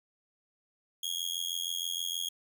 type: tone with amplitude modulation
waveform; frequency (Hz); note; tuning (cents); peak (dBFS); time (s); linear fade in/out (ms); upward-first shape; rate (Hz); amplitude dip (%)
sawtooth; 3290; G#7; -17; -25; 1.03-2.29; 5; sine; 86.4; 100
effects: none